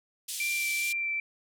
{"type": "band-pass noise", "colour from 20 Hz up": "white", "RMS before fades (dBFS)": -36, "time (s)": [0.28, 0.93], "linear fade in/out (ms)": 10, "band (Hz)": [2900, 12000], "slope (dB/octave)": 24}
{"type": "tone with vibrato", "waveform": "sine", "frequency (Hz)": 2349, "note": "D7", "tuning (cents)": 0, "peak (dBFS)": -28, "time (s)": [0.4, 1.2], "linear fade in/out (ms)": 2, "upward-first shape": "sine", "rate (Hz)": 2.4, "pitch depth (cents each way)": 12}
{"effects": []}